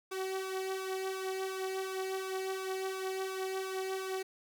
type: tone with flanger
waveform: sawtooth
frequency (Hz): 380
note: F#4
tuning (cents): +46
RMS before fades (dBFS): -37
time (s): 0.11-4.23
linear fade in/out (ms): 10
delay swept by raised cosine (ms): 1.8 to 3.1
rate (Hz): 2.8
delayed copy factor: +0.65
effects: none